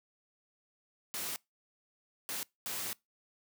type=noise bursts at uneven times; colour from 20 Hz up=white; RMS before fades=-38 dBFS; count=3; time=1.14-1.36 / 2.29-2.43 / 2.66-2.93 s; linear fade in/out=0 ms; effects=noise-tail reverb RT60 0.2 s tail -24 dB re dry + high-pass 100 Hz 12 dB/octave